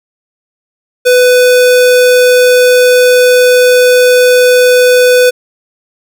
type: tone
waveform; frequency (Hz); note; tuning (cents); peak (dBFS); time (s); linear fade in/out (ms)
square; 498.4; B4; +16; -4; 1.05-5.31; 20
effects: none